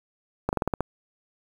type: slowing click train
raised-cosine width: 1 ms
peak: -10 dBFS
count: 7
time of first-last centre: 0.49-0.806 s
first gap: 39 ms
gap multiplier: 1.12
effects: 7-bit